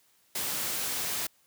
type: noise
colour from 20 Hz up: white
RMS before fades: -32 dBFS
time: 0.35-1.27 s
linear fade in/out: 5 ms
effects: white hiss -66 dBFS RMS until 1.46 s + high-pass 80 Hz 12 dB/octave